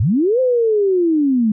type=linear two-way sweep; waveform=sine; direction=up then down; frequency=82.2 to 523.3 to 207.2 Hz; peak=-12 dBFS; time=0-1.52 s; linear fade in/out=5 ms; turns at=0.4 s; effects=none